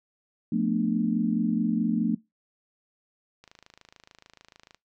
sine chord, B half-diminished seventh, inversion second, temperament just, 177.8 / 222.2 / 246.9 / 296.3 Hz, F3 / A3 / B3 / D4, +31 / +17 / 0 / +15 cents, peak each -29 / -25 / -30 / -30 dBFS, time 0.52-2.15 s, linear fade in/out 5 ms
click train, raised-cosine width 0.2 ms, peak -32 dBFS, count 36, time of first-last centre 3.44-4.746 s, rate 26.8 Hz
effects noise-tail reverb RT60 0.2 s tail -22 dB re dry

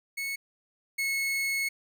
40% pulse tone pair in turn, 2203 / 2189 Hz, C#7 / C#7, -11 / -22 cents, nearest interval unison, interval 11 cents, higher first, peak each -30 / -26 dBFS, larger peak second, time 0.17-0.36 / 0.98-1.69 s, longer second, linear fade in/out 10 ms, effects none

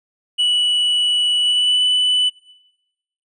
triangle tone with pitch glide, 2949 to 2987 Hz, F#7 to F#7, -6 to +16 cents, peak -12 dBFS, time 0.38-2.3 s, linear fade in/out 20 ms, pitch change +22 cents, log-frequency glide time 1.4-1.83 s, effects noise-tail reverb RT60 1.0 s tail -21 dB re dry + resampled to 24000 Hz

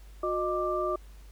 sine tone cluster, 361.7 / 617 / 1180 Hz, F#4 / D#5 / D6, -39 / -15 / +8 cents, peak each -31 dBFS, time 0.23-0.96 s, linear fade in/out 5 ms, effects added 50 Hz sine -46 dBFS peak until 1.31 s + pink hiss -60 dBFS RMS until 1.31 s

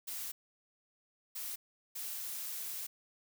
blue noise bursts at uneven times, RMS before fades -41 dBFS, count 3, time 0.07-0.32 / 1.35-1.56 / 1.95-2.87 s, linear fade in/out 10 ms, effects none

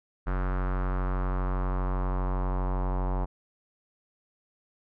square tone with low-pass filter sweep, 46.25 Hz, F#1, in tune, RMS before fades -28 dBFS, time 0.26-3.26 s, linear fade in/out 20 ms, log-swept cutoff 1400 to 930 Hz, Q 2.9, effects none

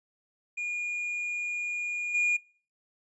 triangle tone with level steps, 2432 Hz, D#7, 40 cents flat, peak -29 / -22 dBFS, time 0.57-2.37 s, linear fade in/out 10 ms, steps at 2.14 s, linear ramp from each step 10 ms, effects noise-tail reverb RT60 0.4 s tail -21 dB re dry + resampled to 22050 Hz

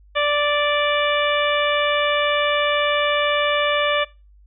harmonic tone, 586 Hz, D5, 4 cents flat, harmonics 1 / 2 / 3 / 4 / 5 / 6, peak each -20 / -23 / -25 / -26 / -27 / -28 dBFS, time 0.15-4.05 s, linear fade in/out 20 ms, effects noise-tail reverb RT60 0.3 s tail -23 dB re dry + added 50 Hz sine -47 dBFS peak until 4.46 s

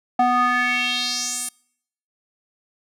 square tone with band-pass filter sweep, 246.9 Hz, B3, in tune, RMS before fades -21 dBFS, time 0.19-1.49 s, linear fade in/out 5 ms, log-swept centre 800 to 9800 Hz, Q 3.4, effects noise-tail reverb RT60 0.7 s tail -26 dB re dry

